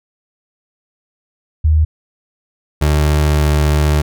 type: tone pair in turn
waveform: sine / 30% pulse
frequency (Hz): 77.78 / 74.87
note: D#2 / D2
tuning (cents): 0 / +34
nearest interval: minor second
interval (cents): 66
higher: first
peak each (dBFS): -8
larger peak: neither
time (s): 1.64-1.85 / 2.81-4.02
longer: second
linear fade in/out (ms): 10
effects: none